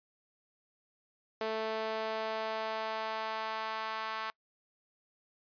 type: tone with high-pass filter sweep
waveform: sawtooth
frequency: 220 Hz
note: A3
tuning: in tune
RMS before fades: -36 dBFS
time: 1.41-4.3 s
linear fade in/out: 0 ms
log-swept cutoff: 490 to 1100 Hz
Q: 1.9
effects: noise-tail reverb RT60 0.1 s tail -25 dB re dry + resampled to 11025 Hz

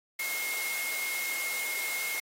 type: tone in noise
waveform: sine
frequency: 2152 Hz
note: C7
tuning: 48 cents sharp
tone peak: -32 dBFS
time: 0.19-2.2 s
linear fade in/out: 5 ms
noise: white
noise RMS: -36 dBFS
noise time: 0.19-2.2 s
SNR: +1 dB
effects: high-pass 400 Hz 12 dB/octave + AAC 48 kbps

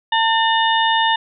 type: harmonic tone with a mistuned harmonic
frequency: 900 Hz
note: A5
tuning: 39 cents sharp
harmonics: 1 / 2 / 3 / 4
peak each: -16 / -20 / -22 / -22 dBFS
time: 0.12-1.16 s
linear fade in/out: 5 ms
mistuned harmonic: 3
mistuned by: +130 cents
effects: none

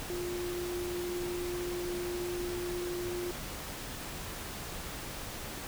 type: tone in noise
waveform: sine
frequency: 353.4 Hz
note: F4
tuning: 21 cents sharp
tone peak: -34 dBFS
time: 0.1-3.31 s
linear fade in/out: 0 ms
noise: pink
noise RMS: -41 dBFS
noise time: 0-5.67 s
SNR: +4 dB
effects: none

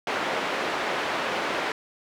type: band-pass noise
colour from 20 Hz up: pink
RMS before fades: -28 dBFS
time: 0.07-1.72 s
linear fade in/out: 2 ms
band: 430 to 2600 Hz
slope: 12 dB/octave
effects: none

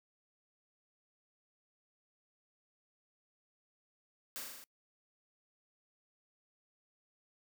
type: noise with echo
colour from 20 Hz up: white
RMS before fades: -42 dBFS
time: 4.36-4.4 s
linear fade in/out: 0 ms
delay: 40 ms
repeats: 6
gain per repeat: -2 dB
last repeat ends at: 4.64 s
effects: noise-tail reverb RT60 0.1 s tail -24 dB re dry + high-pass 200 Hz 12 dB/octave

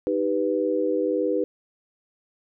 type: chord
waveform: sine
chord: Eb augmented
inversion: none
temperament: equal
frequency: 311.1 / 392 / 493.9 Hz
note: Eb4 / G4 / B4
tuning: 0 / 0 / 0 cents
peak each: -26 / -26 / -24 dBFS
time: 0.07-1.44 s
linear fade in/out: 0 ms
effects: none

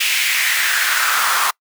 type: noise with high-pass filter sweep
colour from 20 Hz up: pink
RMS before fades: -17 dBFS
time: 0-1.51 s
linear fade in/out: 10 ms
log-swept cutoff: 2500 to 1100 Hz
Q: 3.1
effects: noise-tail reverb RT60 0.1 s tail -25 dB re dry

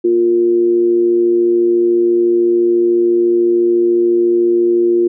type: tone with amplitude modulation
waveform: sine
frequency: 351.4 Hz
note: F4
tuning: 11 cents sharp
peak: -7 dBFS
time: 0.04-5.08 s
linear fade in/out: 10 ms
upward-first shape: sine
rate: 114 Hz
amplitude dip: 45%
effects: none

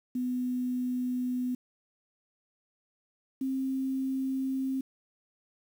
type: tone pair in turn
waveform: sine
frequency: 250 / 264.9 Hz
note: B3 / C4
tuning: +21 / +22 cents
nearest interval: minor second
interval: 101 cents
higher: second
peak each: -28 dBFS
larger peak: neither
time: 0.15-1.55 / 3.41-4.81 s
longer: neither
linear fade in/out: 5 ms
effects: 9-bit

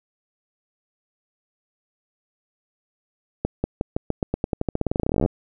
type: accelerating click train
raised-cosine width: 2 ms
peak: -8 dBFS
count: 30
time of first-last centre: 3.45-5.261 s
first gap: 190 ms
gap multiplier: 0.9
effects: none

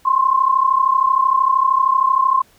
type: tone pair together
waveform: sine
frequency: 1042 / 1075 Hz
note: C6 / C6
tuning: -7 / +47 cents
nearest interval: minor second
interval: 54 cents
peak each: -15 dBFS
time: 0.05-2.42 s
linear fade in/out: 10 ms
effects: pink hiss -53 dBFS RMS until 2.58 s

